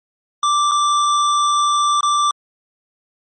square tone with dropouts, 1174.7 Hz, D6, in tune, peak -14 dBFS, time 0.43-2.31 s, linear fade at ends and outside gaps 2 ms, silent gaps 0.713-0.717 / 2.008-2.03 s, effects MP3 32 kbps

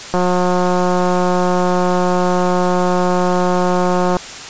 click train, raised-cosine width 1 ms, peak -3 dBFS, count 726, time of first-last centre 0.14-4.168 s, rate 180 Hz, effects white hiss -30 dBFS RMS until 4.49 s + resampled to 16000 Hz

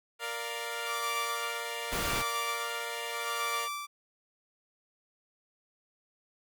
10% pulse chord, Bb major, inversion none, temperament equal, 466.2 / 587.3 / 698.5 Hz, Bb4 / D5 / F5, 0 / 0 / 0 cents, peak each -29 / -32 / -32 dBFS, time 0.19-3.69 s, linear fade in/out 50 ms
sawtooth tone with tremolo, 1167 Hz, D6, 11 cents flat, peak -28 dBFS, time 0.85-3.87 s, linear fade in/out 20 ms, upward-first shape sine, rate 0.84 Hz, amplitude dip 100%
pink noise, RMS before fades -34 dBFS, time 1.91-2.23 s, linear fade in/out 20 ms
effects none

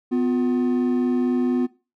triangle tone pair together, 251 / 355.2 Hz, B3 / F4, +28 / +29 cents, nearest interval tritone, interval 601 cents, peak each -17 / -22 dBFS, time 0.11-1.67 s, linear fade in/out 20 ms, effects noise-tail reverb RT60 0.3 s tail -19 dB re dry + tanh soft clip ceiling -9 dBFS

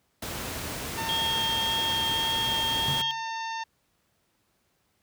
pink noise, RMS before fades -34 dBFS, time 0.22-3.02 s, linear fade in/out 5 ms
harmonic tone, 903 Hz, A5, 45 cents sharp, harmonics 1 / 2 / 3 / 4 / 5 / 6 / 7, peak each -32 / -38 / -42 / -44 / -46 / -48 / -49 dBFS, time 0.97-3.64 s, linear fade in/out 10 ms
sine tone with vibrato, 3235 Hz, G#7, 46 cents flat, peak -26 dBFS, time 1.09-3.11 s, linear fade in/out 0 ms, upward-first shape sine, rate 1.8 Hz, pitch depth 9 cents each way
sine tone with exponential decay, 140.5 Hz, C#3, 24 cents sharp, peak -26 dBFS, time 2.88-3.24 s, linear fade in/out 2 ms, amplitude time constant 78 ms
effects pink hiss -71 dBFS RMS until 5.02 s + high-pass 60 Hz 12 dB/octave

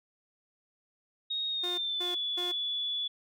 sine tone with pitch glide, 3744 to 3433 Hz, A#7 to A7, +7 to -43 cents, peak -30 dBFS, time 1.3-3.08 s, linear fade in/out 10 ms, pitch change -150 cents, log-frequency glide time 1.49-2.14 s
sawtooth tone bursts, 355.6 Hz, F4, 31 cents sharp, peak -33 dBFS, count 3, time 1.63-2.52 s, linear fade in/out 10 ms, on 150 ms, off 220 ms
effects none

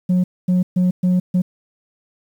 sine tone bursts at uneven times, 181.5 Hz, F#3, 33 cents flat, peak -10 dBFS, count 5, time 0.09-0.24 / 0.48-0.63 / 0.76-0.91 / 1.03-1.2 / 1.34-1.42 s, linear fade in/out 10 ms, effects tanh soft clip ceiling -12 dBFS + 8-bit

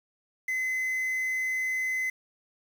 triangle tone with quantisation, 2040 Hz, C7, 44 cents flat, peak -25 dBFS, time 0.48-2.1 s, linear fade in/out 5 ms, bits 8, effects none

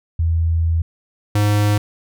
sine / square tone pair in turn, 82.41 / 103.83 Hz, E2 / G#2, 0 / 0 cents, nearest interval major third, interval 400 cents, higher second, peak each -14 / -14 dBFS, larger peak neither, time 0.19-0.82 / 1.35-1.78 s, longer first, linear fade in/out 5 ms, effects none

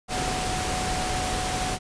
sine tone in noise, 740 Hz, F#5, in tune, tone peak -30 dBFS, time 0.08-1.79 s, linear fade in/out 50 ms, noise pink, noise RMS -28 dBFS, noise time 0.08-1.79 s, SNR -5 dB, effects resampled to 22050 Hz

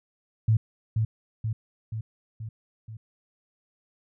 sine tone with echo, 110.4 Hz, A2, 6 cents sharp, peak -17 dBFS, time 0.48-0.57 s, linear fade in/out 5 ms, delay 480 ms, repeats 5, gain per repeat -4 dB, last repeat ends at 2.97 s, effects none

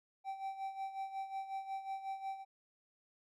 triangle tone with tremolo, 776 Hz, G5, 18 cents flat, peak -35 dBFS, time 0.24-2.45 s, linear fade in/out 50 ms, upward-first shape sine, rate 5.5 Hz, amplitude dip 70%, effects none

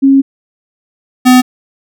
sine / square tone pair in turn, 272.2 / 252.5 Hz, C#4 / B3, -31 / +39 cents, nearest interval minor second, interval 130 cents, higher first, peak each -3 dBFS, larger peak neither, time 0.02-0.22 / 1.25-1.42 s, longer first, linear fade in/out 20 ms, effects none

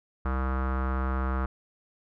square tone with low-pass filter, 65.41 Hz, C2, in tune, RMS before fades -28 dBFS, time 0.25-1.46 s, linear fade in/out 5 ms, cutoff 1300 Hz, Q 4.5, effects none

